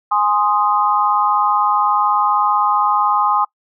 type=chord; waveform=sine; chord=Ab major; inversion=none; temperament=equal; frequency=830.6 / 1046.5 / 1244.5 Hz; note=Ab5 / C6 / Eb6; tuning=0 / 0 / 0 cents; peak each=-17 dBFS; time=0.11-3.45 s; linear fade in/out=10 ms; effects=noise-tail reverb RT60 0.1 s tail -24 dB re dry